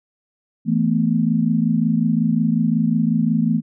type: chord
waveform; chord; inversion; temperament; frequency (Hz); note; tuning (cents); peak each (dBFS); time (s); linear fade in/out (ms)
sine; E suspended fourth; none; equal with one note detuned; 164.81 / 221.4 / 246.9; E3 / A3 / B3; 0 / +11 / 0; -20 / -18 / -21; 0.65-3.62; 50
effects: none